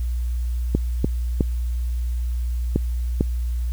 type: clicks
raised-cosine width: 3 ms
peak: -5 dBFS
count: 5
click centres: 0.75 / 1.045 / 1.408 / 2.76 / 3.209 s
effects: added 60 Hz sine -21 dBFS peak until 3.72 s + white hiss -50 dBFS RMS until 3.72 s